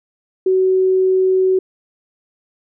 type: tone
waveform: sine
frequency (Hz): 375.4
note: F#4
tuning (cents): +25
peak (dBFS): -11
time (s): 0.46-1.59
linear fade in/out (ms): 5
effects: none